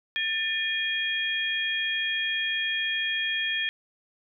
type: tone cluster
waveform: sine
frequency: 1778 / 2445 / 3271 Hz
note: A6 / D#7 / G#7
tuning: +18 / -31 / -27 cents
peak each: -29 / -31 / -29 dBFS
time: 0.16-3.69 s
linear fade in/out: 0 ms
effects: none